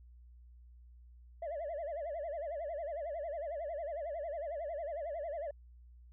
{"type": "tone with vibrato", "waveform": "sine", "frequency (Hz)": 622.3, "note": "D#5", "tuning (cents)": 0, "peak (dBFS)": -35, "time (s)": [1.42, 5.51], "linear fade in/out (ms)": 5, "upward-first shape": "sine", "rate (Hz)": 11, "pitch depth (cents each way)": 180, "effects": ["tanh soft clip ceiling -35 dBFS", "added 60 Hz sine -54 dBFS peak until 6.12 s"]}